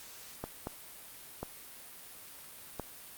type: clicks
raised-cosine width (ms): 1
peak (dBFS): -22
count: 4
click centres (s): 0.44 / 0.671 / 1.43 / 2.797
effects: white hiss -50 dBFS RMS until 3.17 s + Opus 48 kbps